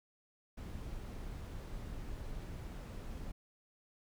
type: noise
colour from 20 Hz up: brown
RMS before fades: -44 dBFS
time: 0.57-3.32 s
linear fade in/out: 10 ms
effects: none